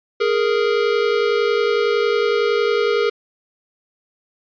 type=tone pair together; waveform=square; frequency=415.3 / 466.2 Hz; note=G#4 / A#4; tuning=0 / 0 cents; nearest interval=major second; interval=200 cents; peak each=-19 dBFS; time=0.2-3.1 s; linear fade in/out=10 ms; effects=resampled to 11025 Hz